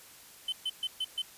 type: tone bursts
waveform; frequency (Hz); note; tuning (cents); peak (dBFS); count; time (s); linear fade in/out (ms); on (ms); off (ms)
triangle; 3057; G7; -44; -28; 5; 0.48-1.22; 5; 44; 130
effects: white hiss -53 dBFS RMS until 1.37 s + resampled to 32000 Hz